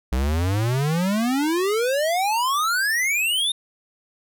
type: exponential sweep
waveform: square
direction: up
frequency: 60.7 to 3692 Hz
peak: -20 dBFS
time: 0.12-3.52 s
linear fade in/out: 5 ms
effects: none